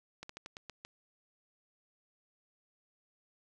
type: slowing click train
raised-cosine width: 0.2 ms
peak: -27 dBFS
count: 7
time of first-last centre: 0.23-0.85 s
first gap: 64 ms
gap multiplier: 1.19
effects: none